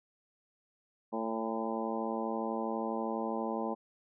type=harmonic tone with a mistuned harmonic; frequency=112.2 Hz; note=A2; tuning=34 cents sharp; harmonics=2 / 3 / 4 / 5 / 6 / 7 / 8 / 9; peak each=-37 / -40 / -40 / -40 / -44 / -40 / -43 / -43 dBFS; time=1.12-3.75 s; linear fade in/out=20 ms; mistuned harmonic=7; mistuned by=+33 cents; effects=none